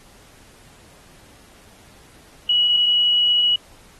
sine tone, 2923 Hz, F#7, 22 cents flat, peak -14 dBFS, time 2.49-3.56 s, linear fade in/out 5 ms, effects pink hiss -50 dBFS RMS until 3.99 s + AAC 32 kbps

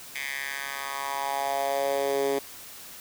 10% pulse tone with high-pass filter sweep, 138.59 Hz, C#3, in tune, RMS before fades -29 dBFS, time 0.15-2.39 s, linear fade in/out 5 ms, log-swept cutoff 2200 to 360 Hz, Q 3.4, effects white hiss -44 dBFS RMS until 3 s

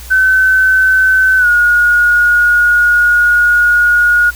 sine tone with pitch glide, 1525 to 1441.9 Hz, G6 to F#6, -48 to -45 cents, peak -6 dBFS, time 0.1-4.31 s, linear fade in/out 20 ms, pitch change -97 cents, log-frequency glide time 1.38-1.47 s, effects added 60 Hz sine -29 dBFS peak until 4.35 s + white hiss -34 dBFS RMS until 4.35 s

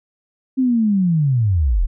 sine linear sweep, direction down, 267 to 31.84 Hz, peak -13 dBFS, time 0.57-1.87 s, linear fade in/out 20 ms, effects none

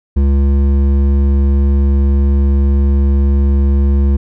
sine tone with hard clipping, 69.3 Hz, C#2, in tune, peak -10 dBFS, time 0.16-4.17 s, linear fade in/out 10 ms, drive 10 dB, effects none

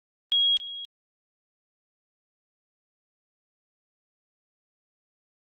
sine tone with echo, 3297 Hz, G#7, 13 cents flat, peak -19 dBFS, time 0.32-0.57 s, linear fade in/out 0 ms, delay 280 ms, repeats 1, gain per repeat -15 dB, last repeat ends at 0.85 s, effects Opus 24 kbps

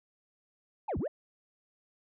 sine linear two-way sweep, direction down then up, 932.3 to 46.25 to 679 Hz, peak -28 dBFS, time 0.88-1.08 s, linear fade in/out 10 ms, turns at 0.98 s, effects tanh soft clip ceiling -29 dBFS

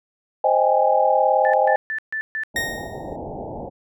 sine chord, Ab major seventh, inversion first, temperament equal with one note detuned, 523.3 / 622.3 / 791.7 / 830.6 Hz, C5 / Eb5 / G5 / Ab5, 0 / 0 / +17 / 0 cents, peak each -20 dBFS, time 0.44-1.76 s, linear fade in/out 5 ms
sine tone bursts, 1760 Hz, A6, in tune, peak -23 dBFS, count 5, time 1.45-2.435 s, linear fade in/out 0 ms, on 85 ms, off 140 ms
white low-pass noise, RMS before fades -32 dBFS, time 2.54-3.7 s, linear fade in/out 20 ms, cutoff 870 Hz, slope 96 dB/octave
40% pulse tone with exponential decay, 1859 Hz, A#6, 5 cents flat, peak -18 dBFS, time 2.56-3.16 s, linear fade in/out 2 ms, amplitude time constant 130 ms
effects none

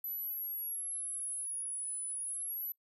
sine exponential two-way sweep, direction down then up, 12000 to 9956 to 12000 Hz, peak -36 dBFS, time 0.04-2.72 s, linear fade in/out 2 ms, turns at 2.06 s, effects noise-tail reverb RT60 0.1 s tail -24 dB re dry

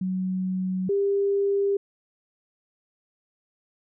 sine tone pair in turn, 186.1 / 398.9 Hz, F#3 / G4, +10 / +30 cents, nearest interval octave + minor second, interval 1320 cents, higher second, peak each -24 / -20 dBFS, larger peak second, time 0.01-0.89 / 0.89-1.77 s, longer neither, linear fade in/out 5 ms, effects none

